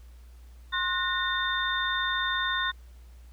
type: tone cluster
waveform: sine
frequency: 1060 / 1463 / 1834 / 3612 Hz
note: C6 / F#6 / A#6 / A7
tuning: +22 / -20 / -29 / +45 cents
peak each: -31 dBFS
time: 0.72-2.72 s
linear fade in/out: 20 ms
effects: added 60 Hz sine -46 dBFS peak until 3.32 s + pink hiss -63 dBFS RMS until 3.32 s